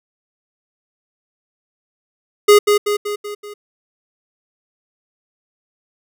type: tone with echo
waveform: square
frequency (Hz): 413.8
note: G#4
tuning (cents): -6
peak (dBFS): -6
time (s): 2.48-2.59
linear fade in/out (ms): 10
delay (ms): 190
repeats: 5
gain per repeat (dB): -5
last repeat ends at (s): 3.54
effects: none